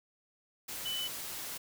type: tone in noise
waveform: sine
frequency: 2996 Hz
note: F#7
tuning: 21 cents sharp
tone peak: -34 dBFS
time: 0.85-1.08 s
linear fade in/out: 10 ms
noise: white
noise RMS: -41 dBFS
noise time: 0.68-1.58 s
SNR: +4 dB
effects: none